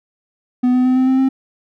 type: tone with pitch steps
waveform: triangle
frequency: 249.4 / 252.4 / 255.5 / 258.6 / 261.8 / 265 Hz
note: B3 / B3 / C4 / C4 / C4 / C4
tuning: +17 / +38 / -41 / -20 / +1 / +22 cents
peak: -9 dBFS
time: 0.63-1.29 s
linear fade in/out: 10 ms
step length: 110 ms
effects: none